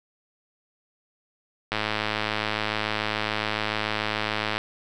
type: click train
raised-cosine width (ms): 0.3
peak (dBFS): -9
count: 307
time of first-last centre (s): 1.72-4.58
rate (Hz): 107
effects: none